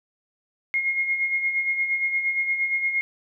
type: tone with tremolo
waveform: sine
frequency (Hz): 2147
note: C7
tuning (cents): +44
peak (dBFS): -19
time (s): 0.74-3.01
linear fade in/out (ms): 0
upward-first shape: sine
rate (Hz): 8.6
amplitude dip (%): 55
effects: none